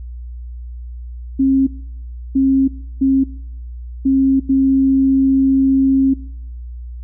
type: tone bursts at uneven times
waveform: sine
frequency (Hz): 268.5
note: C4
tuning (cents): +45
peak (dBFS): -10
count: 5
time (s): 1.39-1.67 / 2.35-2.68 / 3.01-3.24 / 4.05-4.4 / 4.49-6.14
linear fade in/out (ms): 10
effects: noise-tail reverb RT60 0.7 s tail -21 dB re dry + added 60 Hz sine -27 dBFS peak until 7.03 s